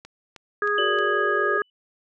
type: click train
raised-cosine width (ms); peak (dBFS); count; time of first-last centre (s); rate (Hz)
0.2; -24; 4; 0.05-0.988; 3.2
type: harmonic tone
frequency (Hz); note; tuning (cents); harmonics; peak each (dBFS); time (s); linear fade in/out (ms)
413.5; G#4; -8; 1 / 3 / 4; -25 / -25 / -24; 0.62-1.62; 2
type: tone with exponential decay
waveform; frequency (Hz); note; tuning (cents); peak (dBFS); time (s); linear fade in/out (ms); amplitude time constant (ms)
sine; 2981; F#7; +12; -24; 0.78-1.7; 2; 200
type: chord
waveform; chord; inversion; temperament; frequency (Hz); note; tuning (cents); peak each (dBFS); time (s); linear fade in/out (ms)
sine; Gb augmented; none; just; 370 / 462.5 / 578.1; Gb4 / Bb4 / D5; 0 / -14 / -27; -29 / -34 / -30; 0.78-1.58; 5
effects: none